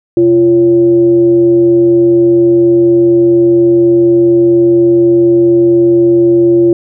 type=tone with frequency modulation; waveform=sine; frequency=344.6 Hz; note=F4; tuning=23 cents flat; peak=-4 dBFS; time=0.17-6.73 s; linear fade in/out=2 ms; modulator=215 Hz; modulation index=0.32; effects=none